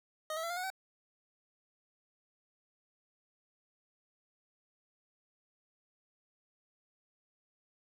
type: tone with pitch steps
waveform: 25% pulse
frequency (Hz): 622.3 / 648 / 674.7 / 702.6 / 731.5 / 761.7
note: D#5 / E5 / E5 / F5 / F#5 / G5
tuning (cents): 0 / -30 / +40 / +10 / -20 / -50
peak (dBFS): -32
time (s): 0.3-0.702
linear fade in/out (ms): 2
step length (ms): 67
effects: none